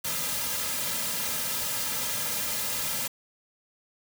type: noise with comb filter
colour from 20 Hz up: white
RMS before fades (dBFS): -30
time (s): 0.04-3.08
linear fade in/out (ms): 10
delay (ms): 2.7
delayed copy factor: -0.85
effects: none